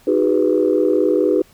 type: chord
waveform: sine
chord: G# minor seventh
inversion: second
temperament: equal with one note detuned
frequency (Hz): 311.1 / 370 / 409.4 / 493.9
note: D#4 / F#4 / G#4 / B4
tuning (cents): 0 / 0 / -25 / 0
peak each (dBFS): -18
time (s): 0.07-1.42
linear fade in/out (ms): 5
effects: tanh soft clip ceiling -4 dBFS + pink hiss -51 dBFS RMS until 1.53 s